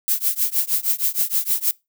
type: noise with tremolo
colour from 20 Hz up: violet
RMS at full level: -17 dBFS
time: 0.08-1.71 s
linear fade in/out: 0 ms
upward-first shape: triangle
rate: 6.4 Hz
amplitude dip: 100%
effects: noise-tail reverb RT60 0.2 s tail -22 dB re dry